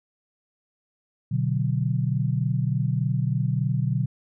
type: chord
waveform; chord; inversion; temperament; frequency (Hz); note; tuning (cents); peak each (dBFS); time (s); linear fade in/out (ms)
sine; B minor; none; equal; 123.47 / 146.83 / 185; B2 / D3 / F#3; 0 / 0 / 0; -24 / -25 / -29; 1.31-4.06; 10
effects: none